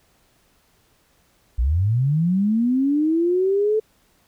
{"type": "linear sweep", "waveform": "sine", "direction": "up", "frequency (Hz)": [53.5, 440], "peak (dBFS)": -16, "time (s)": [1.58, 3.8], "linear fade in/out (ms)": 10, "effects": ["pink hiss -61 dBFS RMS until 4.27 s"]}